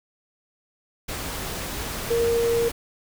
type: tone in noise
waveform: sine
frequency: 466.2 Hz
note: A#4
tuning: in tune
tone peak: -19 dBFS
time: 2.1-2.69 s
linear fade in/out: 10 ms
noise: pink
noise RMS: -31 dBFS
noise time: 1.08-2.72 s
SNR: +9 dB
effects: none